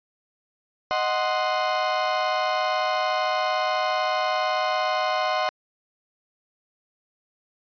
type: chord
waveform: 35% pulse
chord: C diminished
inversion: first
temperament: equal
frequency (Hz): 622.3 / 740 / 1046.5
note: Eb5 / Gb5 / C6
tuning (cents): 0 / 0 / 0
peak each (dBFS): -25 / -24 / -25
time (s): 0.91-5.49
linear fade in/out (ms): 0
effects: resampled to 11025 Hz